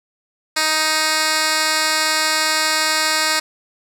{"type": "tone with band-pass filter", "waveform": "10% pulse", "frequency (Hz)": 312.4, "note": "D#4", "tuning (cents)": 7, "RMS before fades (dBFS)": -18, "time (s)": [0.56, 3.4], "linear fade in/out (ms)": 10, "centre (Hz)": 5100, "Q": 0.67, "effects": []}